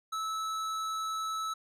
sine tone with tanh clipping, 1305 Hz, E6, 18 cents flat, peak -34 dBFS, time 0.12-1.54 s, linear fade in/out 10 ms, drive 16 dB, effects none

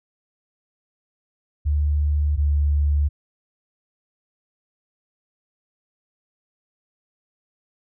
sine tone pair in turn, 73.8 / 72.87 Hz, D2 / D2, +9 / -13 cents, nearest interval unison, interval 22 cents, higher first, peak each -17 / -16 dBFS, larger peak second, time 1.65-2.37 / 2.37-3.09 s, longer neither, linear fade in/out 20 ms, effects none

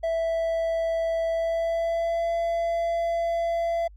triangle tone with pitch glide, 659.3 to 675.1 Hz, E5 to E5, 0 to +41 cents, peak -21 dBFS, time 0.03-3.88 s, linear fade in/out 10 ms, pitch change +41 cents, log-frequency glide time 1.29-2.33 s, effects added 50 Hz sine -45 dBFS peak until 3.96 s + Opus 48 kbps

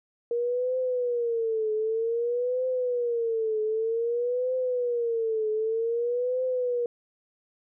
sine tone with vibrato, 470 Hz, A#4, 14 cents sharp, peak -24 dBFS, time 0.31-6.86 s, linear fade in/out 2 ms, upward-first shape triangle, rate 0.53 Hz, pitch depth 160 cents each way, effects none

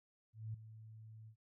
sine tone with ADSR envelope, 110 Hz, A2, in tune, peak -39 dBFS, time 0.33-1.36 s, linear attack 210 ms, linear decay 7 ms, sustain -13 dB, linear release 82 ms, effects none

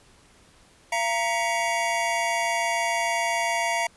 square tone cluster, 682 / 933 / 1939 / 2241 Hz, F5 / A#5 / B6 / C#7, -41 / +1 / -32 / +18 cents, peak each -28 / -28 / -33 / -30 dBFS, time 0.92-3.87 s, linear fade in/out 5 ms, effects pink hiss -56 dBFS RMS until 3.96 s + resampled to 24000 Hz

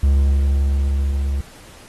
triangle tone with level ramp, 69.3 Hz, C#2, in tune, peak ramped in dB -9 to -16 dBFS, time 0.03-1.41 s, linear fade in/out 5 ms, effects pink hiss -44 dBFS RMS until 1.88 s + AAC 32 kbps

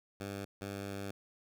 10% pulse tone pair in turn, 99.3 / 99.3 Hz, G2 / G2, +23 / +23 cents, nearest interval unison, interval 0 cents, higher neither, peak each -31 / -31 dBFS, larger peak neither, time 0.2-0.45 / 0.61-1.11 s, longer second, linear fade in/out 5 ms, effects none

